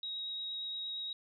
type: tone with vibrato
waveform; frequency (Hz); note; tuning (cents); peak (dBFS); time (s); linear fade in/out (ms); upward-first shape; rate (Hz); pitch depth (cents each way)
sine; 3800; A#7; +33; -37; 0.03-1.13; 2; sine; 8.6; 8
effects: none